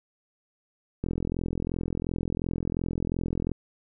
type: click train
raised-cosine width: 3 ms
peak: -16 dBFS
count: 107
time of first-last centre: 1.04-3.517 s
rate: 42.8 Hz
effects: none